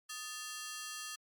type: ring-modulated tone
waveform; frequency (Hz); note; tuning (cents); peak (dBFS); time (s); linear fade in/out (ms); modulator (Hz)
10% pulse; 1496; F#6; +19; -30; 0.09-1.16; 10; 253
effects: MP3 96 kbps